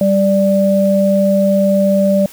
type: tone pair together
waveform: sine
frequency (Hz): 196 / 587.3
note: G3 / D5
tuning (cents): 0 / 0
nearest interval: octave + perfect fifth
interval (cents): 1900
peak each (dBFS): -12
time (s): 0.01-2.26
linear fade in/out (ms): 2
effects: white hiss -38 dBFS RMS until 2.32 s